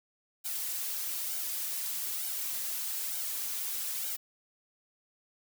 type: noise with flanger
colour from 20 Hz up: blue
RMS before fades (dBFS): -35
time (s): 0.44-4.17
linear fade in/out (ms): 20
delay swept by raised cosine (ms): 1.3 to 5.5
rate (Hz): 1.1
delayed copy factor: +0.85
effects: none